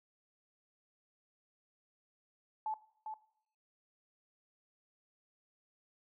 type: tone with echo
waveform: sine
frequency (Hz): 868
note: A5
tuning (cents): -24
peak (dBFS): -34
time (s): 2.66-2.74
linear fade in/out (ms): 2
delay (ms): 400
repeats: 1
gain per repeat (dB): -6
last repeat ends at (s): 3.14
effects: noise-tail reverb RT60 0.7 s tail -18 dB re dry